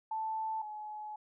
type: tone pair in turn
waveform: sine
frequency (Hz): 880 / 849.5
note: A5 / G#5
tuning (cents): 0 / +39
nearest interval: minor second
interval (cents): 61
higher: first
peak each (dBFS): -33 / -40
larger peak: first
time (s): 0.11-0.62 / 0.62-1.16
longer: second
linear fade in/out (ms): 5
effects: none